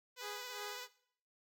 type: tone with vibrato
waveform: 5% pulse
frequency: 496.8 Hz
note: B4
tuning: 10 cents sharp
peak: -33 dBFS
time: 0.16-0.88 s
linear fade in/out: 50 ms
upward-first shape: triangle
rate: 18 Hz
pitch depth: 34 cents each way
type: tone with tremolo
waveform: 15% pulse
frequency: 413.7 Hz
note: G#4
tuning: 7 cents flat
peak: -38 dBFS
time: 0.2-0.89 s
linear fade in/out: 50 ms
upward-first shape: sine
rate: 2.8 Hz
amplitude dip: 85%
effects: noise-tail reverb RT60 0.6 s tail -18 dB re dry